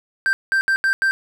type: tone bursts at uneven times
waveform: triangle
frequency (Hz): 1570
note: G6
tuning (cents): +2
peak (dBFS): -13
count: 5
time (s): 0.26-0.33 / 0.52-0.61 / 0.68-0.76 / 0.84-0.93 / 1.02-1.11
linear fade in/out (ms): 0
effects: none